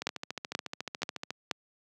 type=two click trains; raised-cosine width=0.2 ms; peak=-18 / -11 dBFS; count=19 / 4; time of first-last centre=0.02-1.306 / 0.07-1.512 s; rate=14 / 2.08 Hz; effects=high-pass 150 Hz 12 dB/octave